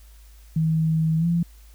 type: tone with pitch glide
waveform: sine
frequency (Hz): 159.7 to 170.18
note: D#3 to F3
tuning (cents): +45 to -45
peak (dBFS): -18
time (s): 0.56-1.43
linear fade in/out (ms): 5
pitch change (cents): +110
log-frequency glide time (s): 1.18-1.26
effects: added 53 Hz sine -45 dBFS peak until 1.74 s + white hiss -57 dBFS RMS until 1.74 s